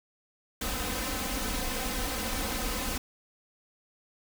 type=noise with comb filter; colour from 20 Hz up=pink; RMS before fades=-32 dBFS; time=0.61-2.98 s; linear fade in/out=5 ms; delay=3.9 ms; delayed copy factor=+0.85; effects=none